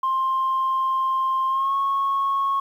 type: tone with pitch glide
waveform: sine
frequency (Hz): 1055 to 1097.9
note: C6 to C#6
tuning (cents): +14 to -17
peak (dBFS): -18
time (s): 0.03-2.6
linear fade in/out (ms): 5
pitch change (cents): +69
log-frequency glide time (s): 1.48-1.74
effects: tanh soft clip ceiling -16 dBFS + 9-bit